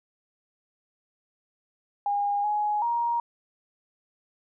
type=tone with pitch steps; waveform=sine; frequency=813 / 837 / 942 Hz; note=G#5 / G#5 / A#5; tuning=-37 / +13 / +18 cents; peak=-23 dBFS; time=2.06-3.2 s; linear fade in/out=2 ms; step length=380 ms; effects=none